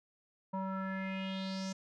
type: tone with low-pass filter sweep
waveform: square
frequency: 190.9 Hz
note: G3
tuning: 46 cents flat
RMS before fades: -38 dBFS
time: 0.53-1.73 s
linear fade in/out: 10 ms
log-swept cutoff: 910 to 6400 Hz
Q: 4.4
effects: none